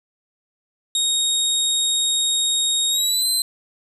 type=tone with pitch glide; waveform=25% pulse; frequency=3742 to 4081 Hz; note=A#7 to C8; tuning=+6 to -44 cents; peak=-13 dBFS; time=0.95-3.42 s; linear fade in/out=2 ms; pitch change=+150 cents; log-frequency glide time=2.9-3.27 s; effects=none